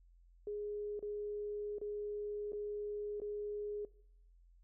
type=tone with dropouts; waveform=sine; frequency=415.3 Hz; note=G#4; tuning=in tune; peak=-38 dBFS; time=0.47-3.85 s; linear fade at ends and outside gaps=2 ms; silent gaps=0.993-1.026 / 1.784-1.814 / 2.521-2.531 / 3.201-3.217 s; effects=noise-tail reverb RT60 0.7 s tail -21 dB re dry + added 43 Hz sine -61 dBFS peak until 4.63 s

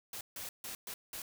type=noise bursts at uneven times; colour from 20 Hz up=white; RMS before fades=-43 dBFS; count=5; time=0.13-0.21 / 0.36-0.49 / 0.64-0.75 / 0.87-0.94 / 1.13-1.22 s; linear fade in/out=2 ms; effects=none

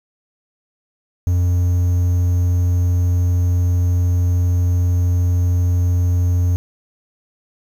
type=tone; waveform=triangle; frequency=88.7 Hz; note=F2; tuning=27 cents sharp; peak=-11 dBFS; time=1.27-6.56 s; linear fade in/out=0 ms; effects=7-bit

